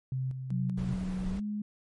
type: tone with tremolo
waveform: sine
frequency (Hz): 130.4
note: C3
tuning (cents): -5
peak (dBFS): -29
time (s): 0.12-0.94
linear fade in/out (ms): 2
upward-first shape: square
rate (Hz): 2.6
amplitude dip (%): 50
type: tone with pitch glide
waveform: sine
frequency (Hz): 185 to 208.9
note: F#3 to G#3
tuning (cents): 0 to +10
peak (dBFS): -31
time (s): 0.51-1.62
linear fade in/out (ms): 5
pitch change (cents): +210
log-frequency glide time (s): 1.32-1.41
type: noise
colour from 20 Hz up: brown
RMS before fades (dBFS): -38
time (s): 0.77-1.4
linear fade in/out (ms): 10
effects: MP3 48 kbps